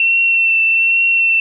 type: tone with vibrato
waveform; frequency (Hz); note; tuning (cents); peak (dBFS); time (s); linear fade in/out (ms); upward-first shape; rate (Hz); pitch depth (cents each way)
sine; 2700; E7; +41; -10; 0-1.4; 2; triangle; 1.2; 21
effects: none